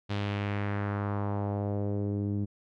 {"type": "tone with low-pass filter sweep", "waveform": "sawtooth", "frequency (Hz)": 101.7, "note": "G#2", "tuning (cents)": -36, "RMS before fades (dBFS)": -31, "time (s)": [0.09, 2.46], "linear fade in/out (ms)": 20, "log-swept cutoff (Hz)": [3800, 260], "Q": 1.8, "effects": []}